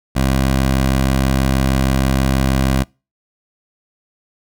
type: tone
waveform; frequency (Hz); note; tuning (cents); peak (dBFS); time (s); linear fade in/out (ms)
15% pulse; 66.3; C2; +23; -7; 0.15-2.84; 20
effects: noise-tail reverb RT60 0.3 s tail -26 dB re dry